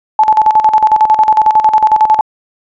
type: tone with tremolo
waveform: sine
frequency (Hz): 865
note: A5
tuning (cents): -30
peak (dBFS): -3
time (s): 0.19-2.21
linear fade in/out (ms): 2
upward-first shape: square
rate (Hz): 11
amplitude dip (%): 70
effects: resampled to 16000 Hz